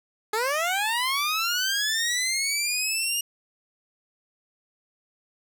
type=linear sweep; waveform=15% pulse; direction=up; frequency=415.1 to 2853 Hz; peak=-17 dBFS; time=0.33-3.21 s; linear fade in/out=5 ms; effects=none